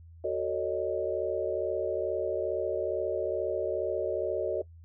sine chord, D# half-diminished seventh, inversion first, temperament just, 373.4 / 448 / 560 / 622.3 Hz, F#4 / A4 / C#5 / D#5, +16 / +31 / +18 / 0 cents, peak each -33 dBFS, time 0.24-4.62 s, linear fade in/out 5 ms, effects noise-tail reverb RT60 0.1 s tail -20 dB re dry + added 83 Hz sine -48 dBFS peak until 4.84 s

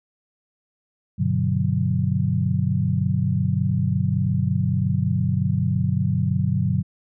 sine chord, G major seventh, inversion none, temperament equal, 98 / 123.47 / 146.83 / 185 Hz, G2 / B2 / D3 / F#3, 0 / 0 / 0 / 0 cents, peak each -24 dBFS, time 1.18-6.83 s, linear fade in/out 20 ms, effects none

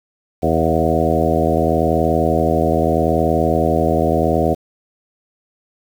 harmonic tone with a mistuned harmonic, 80.8 Hz, E2, 34 cents flat, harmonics 1 / 2 / 3 / 4 / 5 / 6 / 7 / 8 / 9, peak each -22 / -22 / -22 / -22 / -22 / -22 / -22 / -22 / -22 dBFS, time 0.42-4.55 s, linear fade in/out 20 ms, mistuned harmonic 8, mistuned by +23 cents, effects 7-bit

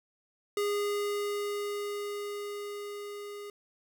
square tone with level ramp, 410 Hz, G#4, 22 cents flat, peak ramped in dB -28 to -41 dBFS, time 0.57-3.5 s, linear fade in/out 2 ms, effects none

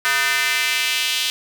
square tone with high-pass filter sweep, 137.8 Hz, C#3, 10 cents flat, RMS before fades -20 dBFS, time 0.05-1.3 s, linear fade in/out 0 ms, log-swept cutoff 1600 to 3200 Hz, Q 2.2, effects none

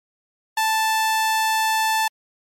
sawtooth tone, 880 Hz, A5, in tune, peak -14 dBFS, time 0.57-2.08 s, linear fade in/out 5 ms, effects MP3 64 kbps

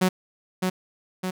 sawtooth tone with echo, 185 Hz, F#3, in tune, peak -14 dBFS, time 0.01-0.09 s, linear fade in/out 10 ms, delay 610 ms, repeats 2, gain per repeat -4 dB, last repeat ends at 1.31 s, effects none

